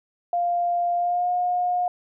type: tone with pitch glide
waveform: sine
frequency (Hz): 698.5 to 716.5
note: F5 to F5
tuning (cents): 0 to +44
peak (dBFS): -20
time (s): 0.33-1.88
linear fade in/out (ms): 2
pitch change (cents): +44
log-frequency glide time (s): 0.96-1.3
effects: none